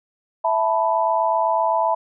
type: chord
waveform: sine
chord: E suspended fourth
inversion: none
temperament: equal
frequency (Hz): 659.3 / 880 / 987.8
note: E5 / A5 / B5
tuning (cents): 0 / 0 / 0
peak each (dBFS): -21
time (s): 0.44-1.95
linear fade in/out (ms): 10
effects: none